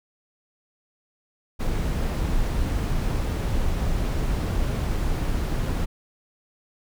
brown noise, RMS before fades -24 dBFS, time 1.59-5.86 s, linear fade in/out 20 ms, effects none

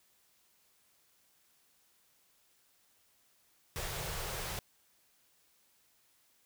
pink band-stop noise, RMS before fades -39 dBFS, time 3.76-4.59 s, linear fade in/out 0 ms, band 180 to 360 Hz, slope 48 dB/octave, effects white hiss -70 dBFS RMS until 6.45 s

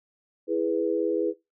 sine chord, E major, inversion none, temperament equal, 329.6 / 415.3 / 493.9 Hz, E4 / G#4 / B4, 0 / 0 / 0 cents, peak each -27 dBFS, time 0.47-1.34 s, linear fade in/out 50 ms, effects noise-tail reverb RT60 0.2 s tail -19 dB re dry

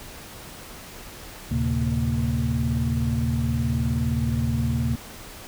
sine tone cluster, 77.8 / 116.6 / 135.7 / 230.8 Hz, D#2 / A#2 / C#3 / A#3, 0 / +1 / -36 / -17 cents, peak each -26 dBFS, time 1.51-4.96 s, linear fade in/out 5 ms, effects tanh soft clip ceiling -12 dBFS + pink hiss -41 dBFS RMS until 5.47 s

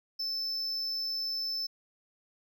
triangle tone, 5274 Hz, E8, in tune, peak -30 dBFS, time 0.19-1.67 s, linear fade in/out 10 ms, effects none

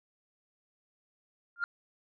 sine tone with exponential growth, 1400 Hz, F6, 4 cents sharp, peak -22 dBFS, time 1.56-1.64 s, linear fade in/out 1 ms, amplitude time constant 17 ms, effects tanh soft clip ceiling -24 dBFS

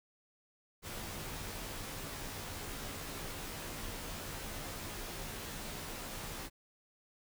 pink noise with comb filter, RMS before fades -43 dBFS, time 0.82-6.5 s, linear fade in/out 50 ms, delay 16 ms, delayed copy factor -0.65, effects none

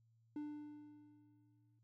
triangle tone with exponential decay, 297.1 Hz, D4, 20 cents sharp, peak -39 dBFS, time 0.36-1.79 s, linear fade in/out 2 ms, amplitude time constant 310 ms, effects added 114 Hz sine -70 dBFS peak until 1.83 s

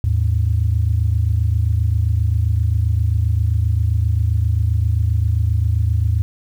sine tone pair together, 79.4 / 106.97 Hz, D#2 / A2, +36 / -48 cents, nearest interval perfect fourth, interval 516 cents, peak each -16 dBFS, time 0.04-6.22 s, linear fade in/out 0 ms, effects tanh soft clip ceiling -7 dBFS + 8-bit

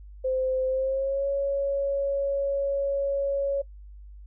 sine tone with pitch glide, 519 to 556.3 Hz, C5 to C#5, -14 to +6 cents, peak -23 dBFS, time 0.24-3.62 s, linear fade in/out 10 ms, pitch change +120 cents, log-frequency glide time 0.67-1.27 s, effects noise-tail reverb RT60 0.1 s tail -21 dB re dry + added 50 Hz sine -42 dBFS peak until 4.26 s

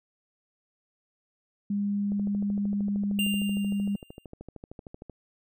sine tone with pitch glide, 202.6 to 201.1 Hz, G#3 to G3, -43 to +44 cents, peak -25 dBFS, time 1.7-3.96 s, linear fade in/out 5 ms, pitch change -13 cents, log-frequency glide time 2.8-3.64 s
click train, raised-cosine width 2 ms, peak -28 dBFS, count 40, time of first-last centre 2.12-5.097 s, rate 13.1 Hz
square tone with exponential decay, 2794 Hz, F7, in tune, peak -26 dBFS, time 3.19-4.25 s, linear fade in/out 2 ms, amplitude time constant 230 ms
effects none

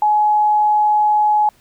sine tone, 844 Hz, G#5, 28 cents sharp, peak -11 dBFS, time 0.02-1.49 s, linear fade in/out 2 ms, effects pink hiss -54 dBFS RMS until 1.6 s

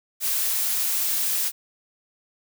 blue noise, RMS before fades -24 dBFS, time 0.2-1.52 s, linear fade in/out 50 ms, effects none

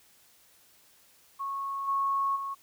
sine tone with level steps, 1100 Hz, C#6, 14 cents flat, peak -31 / -25 / -32 dBFS, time 1.39-2.55 s, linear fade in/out 20 ms, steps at 1.87 / 2.35 s, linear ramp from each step 20 ms, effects white hiss -61 dBFS RMS until 2.62 s

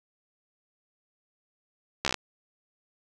slowing click train, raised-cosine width 0.2 ms, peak -8 dBFS, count 7, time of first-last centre 2.05-2.143 s, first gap 14 ms, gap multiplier 1.04, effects none

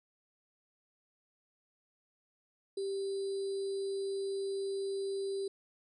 sine tone with sample-and-hold, 392 Hz, G4, in tune, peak -33 dBFS, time 2.77-5.48 s, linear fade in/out 5 ms, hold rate 4410 Hz, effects resampled to 24000 Hz

